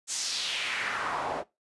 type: noise with band-pass filter sweep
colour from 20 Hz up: pink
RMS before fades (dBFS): -32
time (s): 0.07-1.44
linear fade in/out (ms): 50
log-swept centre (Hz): 7400 to 610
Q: 2.4
effects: noise-tail reverb RT60 0.2 s tail -19 dB re dry + resampled to 24000 Hz